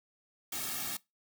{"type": "noise with comb filter", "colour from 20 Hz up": "white", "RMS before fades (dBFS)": -37, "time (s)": [0.52, 0.97], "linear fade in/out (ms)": 5, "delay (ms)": 2, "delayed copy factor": -0.8, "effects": ["noise-tail reverb RT60 0.2 s tail -21 dB re dry"]}